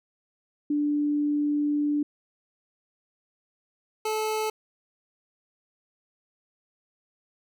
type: tone pair in turn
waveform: sine / 25% pulse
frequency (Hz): 293.7 / 433.8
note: D4 / A4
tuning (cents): 0 / -25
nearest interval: perfect fifth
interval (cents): 675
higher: second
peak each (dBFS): -22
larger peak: neither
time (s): 0.7-2.03 / 4.05-4.5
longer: first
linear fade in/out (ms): 5
effects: none